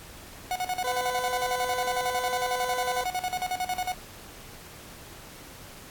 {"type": "tone with tremolo", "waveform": "45% pulse", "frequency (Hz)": 733, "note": "F#5", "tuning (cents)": -16, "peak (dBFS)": -26, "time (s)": [0.51, 3.94], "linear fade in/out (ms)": 0, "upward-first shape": "square", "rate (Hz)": 11, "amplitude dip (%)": 80}
{"type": "tone", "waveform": "20% pulse", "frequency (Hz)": 503, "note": "B4", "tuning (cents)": 32, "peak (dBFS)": -24, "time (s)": [0.84, 3.04], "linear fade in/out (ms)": 5}
{"effects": ["pink hiss -46 dBFS RMS until 5.9 s", "AAC 64 kbps"]}